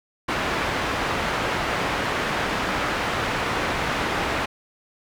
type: low-pass noise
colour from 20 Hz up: white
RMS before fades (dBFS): -25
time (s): 0.28-4.46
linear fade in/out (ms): 10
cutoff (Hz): 1800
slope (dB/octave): 12
effects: none